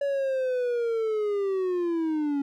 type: linear sweep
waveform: triangle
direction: down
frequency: 568 to 277.2 Hz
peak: -22 dBFS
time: 0.01-2.42 s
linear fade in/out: 5 ms
effects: none